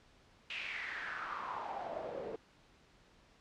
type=noise with band-pass filter sweep; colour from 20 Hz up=pink; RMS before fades=-42 dBFS; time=0.5-2.36 s; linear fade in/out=2 ms; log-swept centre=2800 to 440 Hz; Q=5; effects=pink hiss -65 dBFS RMS until 3.4 s + low-pass 5000 Hz 12 dB/octave